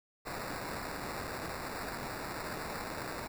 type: noise with sample-and-hold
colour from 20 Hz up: white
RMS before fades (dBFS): -40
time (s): 0.25-3.28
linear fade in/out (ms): 20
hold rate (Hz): 3150
effects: none